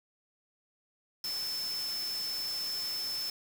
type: tone in noise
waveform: sine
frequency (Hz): 5274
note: E8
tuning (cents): 0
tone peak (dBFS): -33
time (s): 1.24-3.3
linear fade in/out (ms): 2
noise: white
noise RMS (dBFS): -43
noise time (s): 1.24-3.3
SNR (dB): +7
effects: none